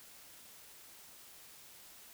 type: silence
effects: white hiss -56 dBFS RMS until 2.13 s